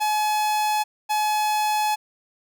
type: tone pair in turn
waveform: 45% pulse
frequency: 850 / 850 Hz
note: G#5 / G#5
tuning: +40 / +40 cents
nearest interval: unison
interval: 0 cents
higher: neither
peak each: -20 dBFS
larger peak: neither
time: 0-0.84 / 1.09-1.96 s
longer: second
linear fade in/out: 20 ms
effects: none

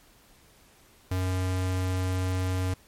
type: tone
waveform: square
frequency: 92.5 Hz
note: F#2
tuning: in tune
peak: -26 dBFS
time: 1.11-2.74 s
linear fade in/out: 5 ms
effects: pink hiss -58 dBFS RMS until 2.87 s + MP3 64 kbps

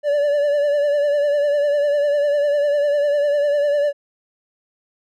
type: tone with vibrato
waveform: triangle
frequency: 580 Hz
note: D5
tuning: 22 cents flat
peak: -13 dBFS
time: 0.03-3.93 s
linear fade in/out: 50 ms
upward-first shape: triangle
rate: 10 Hz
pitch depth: 50 cents each way
effects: none

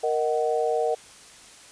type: chord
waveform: sine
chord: D# minor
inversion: second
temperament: just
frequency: 466.7 / 622.3 / 746.7 Hz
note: A#4 / D#5 / F#5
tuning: +2 / 0 / +16 cents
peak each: -24 / -27 / -27 dBFS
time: 0.03-0.95 s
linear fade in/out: 10 ms
effects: white hiss -48 dBFS RMS until 1.71 s + resampled to 22050 Hz

